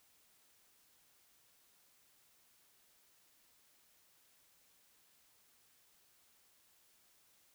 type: silence
effects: white hiss -70 dBFS RMS until 7.54 s